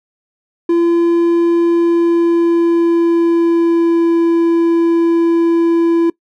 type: tone with pitch glide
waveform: triangle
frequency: 340 to 335.5 Hz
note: F4 to E4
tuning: -46 to +31 cents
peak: -7 dBFS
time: 0.69-6.1 s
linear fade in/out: 5 ms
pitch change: -23 cents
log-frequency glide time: 1.65-4.14 s
effects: noise-tail reverb RT60 0.1 s tail -22 dB re dry